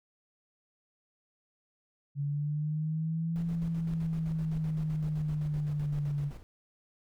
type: linear two-way sweep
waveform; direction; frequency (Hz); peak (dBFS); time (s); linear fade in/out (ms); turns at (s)
sine; up then down; 141.2 to 167.9 to 143.3; -29; 2.15-6.32; 50; 3.43
type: noise with tremolo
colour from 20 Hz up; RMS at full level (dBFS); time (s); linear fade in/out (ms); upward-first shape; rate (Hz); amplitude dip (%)
brown; -43; 3.36-6.43; 0; square; 7.8; 60
effects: none